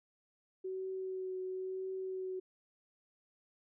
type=tone with vibrato; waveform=sine; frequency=375.3 Hz; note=F#4; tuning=25 cents sharp; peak=-37 dBFS; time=0.64-2.4 s; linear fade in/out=10 ms; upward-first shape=triangle; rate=0.98 Hz; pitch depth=17 cents each way; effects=none